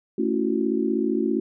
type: chord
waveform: sine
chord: F# minor seventh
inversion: first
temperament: just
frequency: 222 / 277.5 / 333 / 370 Hz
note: A3 / C#4 / E4 / F#4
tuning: +16 / +2 / +18 / 0 cents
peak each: -26 dBFS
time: 0.18-1.4 s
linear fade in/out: 5 ms
effects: none